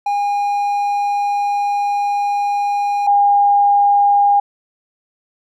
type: tone pair in turn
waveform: triangle / sine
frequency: 814 / 810.6 Hz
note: G#5 / G#5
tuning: -35 / -42 cents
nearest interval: unison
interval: 7 cents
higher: first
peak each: -13 / -9 dBFS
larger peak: second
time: 0.06-3.07 / 3.07-4.4 s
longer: first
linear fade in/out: 5 ms
effects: none